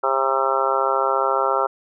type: harmonic tone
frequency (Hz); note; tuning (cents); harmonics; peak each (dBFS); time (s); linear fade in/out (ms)
134.3; C3; +46; 3 / 4 / 5 / 6 / 7 / 8 / 9 / 10; -26 / -24 / -27 / -26 / -25 / -29 / -27 / -23; 0.03-1.67; 10
effects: none